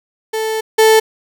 35% pulse tone pair in turn, 440 / 440 Hz, A4 / A4, 0 / 0 cents, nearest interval unison, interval 0 cents, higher neither, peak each -15 / -5 dBFS, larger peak second, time 0.33-0.61 / 0.78-1 s, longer first, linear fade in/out 10 ms, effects none

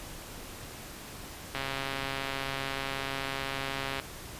click train, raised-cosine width 0.3 ms, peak -17 dBFS, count 334, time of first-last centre 1.55-3.999 s, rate 136 Hz, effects pink hiss -44 dBFS RMS until 4.39 s + resampled to 32000 Hz

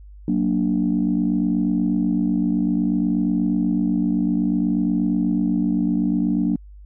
sine chord, Gb augmented, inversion none, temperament equal, 185 / 233.1 / 293.7 Hz, Gb3 / Bb3 / D4, 0 / 0 / 0 cents, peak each -21 dBFS, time 0.28-6.56 s, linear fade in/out 2 ms, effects tanh soft clip ceiling -10 dBFS + added 50 Hz sine -39 dBFS peak until 6.85 s

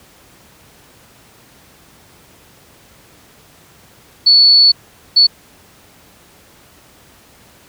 sine tone bursts at uneven times, 4435 Hz, C#8, in tune, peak -5 dBFS, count 2, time 4.26-4.72 / 5.16-5.27 s, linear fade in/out 10 ms, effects pink hiss -46 dBFS RMS until 7.68 s + high-pass 60 Hz 12 dB/octave

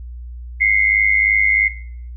sine tone pair together, 2058 / 2161 Hz, C7 / C#7, -29 / -45 cents, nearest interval minor second, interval 84 cents, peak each -14 dBFS, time 0.6-1.69 s, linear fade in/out 20 ms, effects noise-tail reverb RT60 0.6 s tail -17 dB re dry + added 60 Hz sine -29 dBFS peak until 2.16 s

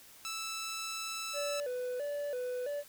10% pulse tone, 1318.5 Hz, E6, in tune, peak -29 dBFS, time 0.25-1.6 s, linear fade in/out 0 ms
triangle tone with vibrato, 537 Hz, C5, 45 cents sharp, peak -32 dBFS, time 1.33-2.84 s, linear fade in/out 50 ms, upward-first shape square, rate 1.5 Hz, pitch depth 130 cents each way
effects white hiss -56 dBFS RMS until 2.88 s

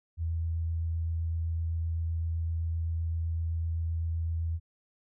sine tone with vibrato, 82.41 Hz, E2, in tune, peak -28 dBFS, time 0.17-4.6 s, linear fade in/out 50 ms, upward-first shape sine, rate 7.8 Hz, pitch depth 9 cents each way, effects none

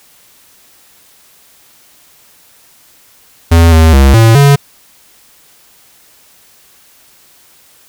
square tone with pitch steps, 83.5 / 80.5 / 67.9 / 113.2 / 141.3 Hz, E2 / E2 / C#2 / A2 / C#3, +23 / -41 / -35 / +50 / +34 cents, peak -3 dBFS, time 3.51-4.56 s, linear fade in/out 10 ms, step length 210 ms, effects white hiss -45 dBFS RMS until 7.88 s

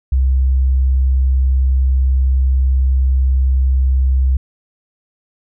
sine tone, 65.41 Hz, C2, in tune, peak -10 dBFS, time 0.12-4.37 s, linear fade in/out 5 ms, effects none

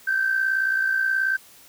sine tone with amplitude modulation, 1556 Hz, G6, 13 cents flat, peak -16 dBFS, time 0.07-1.37 s, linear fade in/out 10 ms, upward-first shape sine, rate 58.6 Hz, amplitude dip 60%, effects tanh soft clip ceiling -13 dBFS + white hiss -50 dBFS RMS until 1.68 s

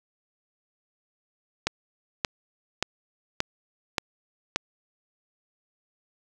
click train, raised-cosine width 0.2 ms, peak -6 dBFS, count 6, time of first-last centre 1.67-4.56 s, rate 1.73 Hz, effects 7-bit

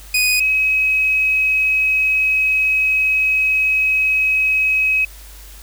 sawtooth / sine tone pair in turn, 2489 / 2547 Hz, D#7 / D#7, 0 / +40 cents, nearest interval unison, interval 40 cents, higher second, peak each -10 / -13 dBFS, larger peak first, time 0.14-0.4 / 0.4-5.05 s, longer second, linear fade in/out 5 ms, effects added 50 Hz sine -37 dBFS peak until 5.62 s + white hiss -42 dBFS RMS until 5.62 s

